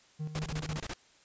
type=tone with tremolo; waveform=triangle; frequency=153.9 Hz; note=D#3; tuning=19 cents flat; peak=-31 dBFS; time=0.19-0.81 s; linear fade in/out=20 ms; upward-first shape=square; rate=6 Hz; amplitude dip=60%
type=noise bursts; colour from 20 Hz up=pink; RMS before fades=-38 dBFS; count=9; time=0.35-0.935 s; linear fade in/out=0 ms; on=41 ms; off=27 ms
effects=white hiss -62 dBFS RMS until 1.24 s + resampled to 16000 Hz